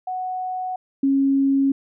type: tone pair in turn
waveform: sine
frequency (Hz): 740 / 273.6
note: F#5 / C#4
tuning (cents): 0 / -23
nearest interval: octave + perfect fourth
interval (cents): 1723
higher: first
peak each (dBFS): -24 / -15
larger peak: second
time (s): 0.07-0.76 / 1.03-1.72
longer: neither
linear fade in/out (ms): 5
effects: none